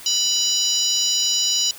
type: harmonic tone with a mistuned harmonic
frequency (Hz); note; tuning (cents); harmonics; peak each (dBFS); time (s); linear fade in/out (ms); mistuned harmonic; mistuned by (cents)
987.8; B5; 0; 3 / 4 / 5 / 6 / 7; -24 / -24 / -24 / -24 / -24; 0.06-1.71; 2; 6; -73
effects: white hiss -40 dBFS RMS until 1.78 s